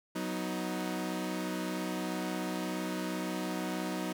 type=chord; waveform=sawtooth; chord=B major; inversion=second; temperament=equal with one note detuned; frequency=185 / 246.9 / 312.9 Hz; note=F#3 / B3 / D#4; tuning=0 / 0 / +10 cents; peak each=-33 / -36 / -33 dBFS; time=0.15-4.13 s; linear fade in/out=10 ms; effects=none